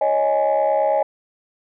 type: chord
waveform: sine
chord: C# suspended second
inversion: none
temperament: just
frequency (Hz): 554.4 / 623.7 / 831.5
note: C#5 / D#5 / G#5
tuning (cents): 0 / +4 / +2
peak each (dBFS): -19 / -18 / -19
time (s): 0.01-1.03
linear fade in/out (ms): 5
effects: tanh soft clip ceiling -10 dBFS